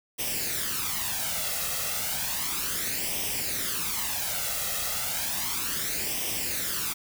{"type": "noise with flanger", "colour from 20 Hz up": "white", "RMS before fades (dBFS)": -30, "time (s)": [0.18, 6.94], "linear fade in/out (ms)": 20, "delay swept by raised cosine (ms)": [0.35, 1.55], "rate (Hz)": 0.33, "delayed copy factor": 0.65, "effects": []}